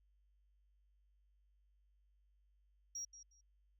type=tone with echo; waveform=sine; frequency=5660 Hz; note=F8; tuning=22 cents sharp; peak=-40 dBFS; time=2.95-3.05 s; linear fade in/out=5 ms; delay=180 ms; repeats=2; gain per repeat=-14 dB; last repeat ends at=3.41 s; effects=tanh soft clip ceiling -39 dBFS + added 50 Hz sine -70 dBFS peak until 3.79 s